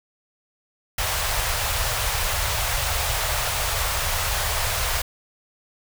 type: band-stop noise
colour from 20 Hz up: pink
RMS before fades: -24 dBFS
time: 0.98-5.02 s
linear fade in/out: 5 ms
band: 110 to 580 Hz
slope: 24 dB/octave
effects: none